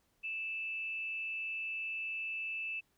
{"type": "tone with frequency modulation", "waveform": "sine", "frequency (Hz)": 2637, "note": "E7", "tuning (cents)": 0, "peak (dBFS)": -36, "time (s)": [0.23, 2.81], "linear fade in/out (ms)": 20, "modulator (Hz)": 217, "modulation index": 0.24, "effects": ["pink hiss -75 dBFS RMS until 2.97 s"]}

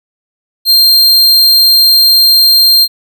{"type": "tone", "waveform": "45% pulse", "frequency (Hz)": 4186, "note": "C8", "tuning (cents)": 0, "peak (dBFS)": -3, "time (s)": [0.65, 2.88], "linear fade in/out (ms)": 50, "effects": []}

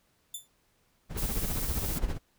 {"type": "tone with exponential decay", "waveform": "10% pulse", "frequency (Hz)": 3529, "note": "A7", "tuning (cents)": 4, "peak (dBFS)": -25, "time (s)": [0.34, 0.48], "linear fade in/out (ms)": 5, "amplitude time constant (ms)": 30}
{"type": "noise with tremolo", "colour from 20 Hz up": "brown", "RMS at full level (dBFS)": -29, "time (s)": [1.09, 2.19], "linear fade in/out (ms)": 50, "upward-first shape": "sine", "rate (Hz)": 15, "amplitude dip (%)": 70}
{"type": "noise", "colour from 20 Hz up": "blue", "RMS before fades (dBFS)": -36, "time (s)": [1.17, 1.99], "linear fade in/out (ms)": 10}
{"effects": ["pink hiss -70 dBFS RMS until 2.38 s"]}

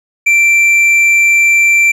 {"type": "tone with tanh clipping", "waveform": "sine", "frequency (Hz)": 2349, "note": "D7", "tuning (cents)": 0, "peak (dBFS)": -7, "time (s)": [0.26, 1.92], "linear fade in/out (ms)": 10, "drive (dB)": 6, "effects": []}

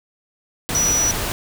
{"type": "tone in noise", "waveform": "sine", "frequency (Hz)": 5880, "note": "F#8", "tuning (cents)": -12, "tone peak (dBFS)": -16, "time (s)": [0.75, 1.11], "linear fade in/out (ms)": 0, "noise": "pink", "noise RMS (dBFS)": -24, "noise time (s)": [0.69, 1.32], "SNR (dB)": 5, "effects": []}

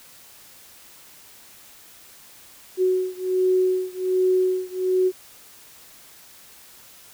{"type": "beating tone pair", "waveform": "sine", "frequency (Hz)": [370, 371.3], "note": ["F#4", "F#4"], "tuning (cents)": [0, 6], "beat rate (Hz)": 1.3, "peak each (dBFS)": [-21, -22], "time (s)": [2.77, 5.12], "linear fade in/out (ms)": 50, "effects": ["white hiss -48 dBFS RMS until 7.13 s"]}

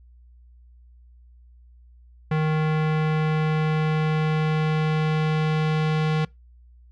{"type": "tone with low-pass filter sweep", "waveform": "square", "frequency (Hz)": 155.56, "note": "D#3", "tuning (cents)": 0, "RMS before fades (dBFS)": -22, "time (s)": [2.31, 6.25], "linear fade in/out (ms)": 5, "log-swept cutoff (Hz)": [2200, 3400], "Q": 1.1, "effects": ["noise-tail reverb RT60 0.2 s tail -24 dB re dry", "added 60 Hz sine -48 dBFS peak until 6.91 s"]}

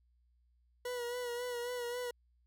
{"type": "tone with vibrato", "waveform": "40% pulse", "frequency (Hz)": 486.3, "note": "B4", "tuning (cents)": -27, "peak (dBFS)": -36, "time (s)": [0.85, 2.11], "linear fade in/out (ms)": 5, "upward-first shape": "sine", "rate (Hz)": 3.7, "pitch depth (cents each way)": 37, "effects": ["added 60 Hz sine -68 dBFS peak until 2.46 s"]}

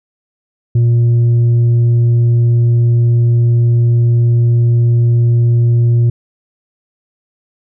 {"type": "tone with tanh clipping", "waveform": "sine", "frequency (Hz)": 118.3, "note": "A#2", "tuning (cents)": 26, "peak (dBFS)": -8, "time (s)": [0.75, 6.1], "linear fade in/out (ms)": 5, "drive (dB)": 3, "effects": []}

